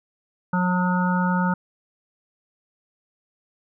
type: harmonic tone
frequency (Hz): 180.9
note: F#3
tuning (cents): -39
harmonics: 1 / 3 / 5 / 7 / 8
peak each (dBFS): -20 / -33 / -26 / -30 / -29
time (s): 0.53-1.54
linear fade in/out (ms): 5
effects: none